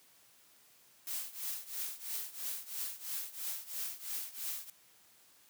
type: noise with tremolo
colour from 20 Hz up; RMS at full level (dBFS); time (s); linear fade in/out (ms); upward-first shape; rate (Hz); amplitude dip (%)
blue; -37; 1.07-4.7; 2; triangle; 3; 90
effects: white hiss -64 dBFS RMS until 5.49 s + high-pass 80 Hz 12 dB/octave